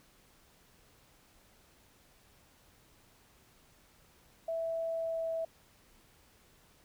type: tone with pitch glide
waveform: sine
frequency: 658 to 654.2 Hz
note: E5 to E5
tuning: -3 to -13 cents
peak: -32 dBFS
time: 4.48-5.45 s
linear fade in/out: 5 ms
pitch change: -10 cents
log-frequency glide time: 4.91-5.31 s
effects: pink hiss -64 dBFS RMS until 6.84 s